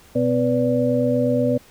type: tone cluster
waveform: sine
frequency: 124.4 / 252.1 / 492.6 / 581 Hz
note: B2 / B3 / B4 / D5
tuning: +13 / +36 / -5 / -19 cents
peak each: -25 / -20 / -22 / -22 dBFS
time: 0.15-1.58 s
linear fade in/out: 10 ms
effects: pink hiss -50 dBFS RMS until 1.7 s